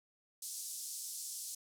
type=band-pass noise; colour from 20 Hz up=white; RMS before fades=-44 dBFS; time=0.42-1.55 s; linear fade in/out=5 ms; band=5000 to 11000 Hz; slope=24 dB/octave; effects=none